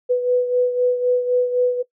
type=beating tone pair; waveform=sine; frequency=494.9 / 498.8 Hz; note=B4 / B4; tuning=+4 / +17 cents; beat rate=3.9 Hz; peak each=-16 / -23 dBFS; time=0.09-1.83 s; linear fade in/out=20 ms; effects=noise-tail reverb RT60 0.1 s tail -19 dB re dry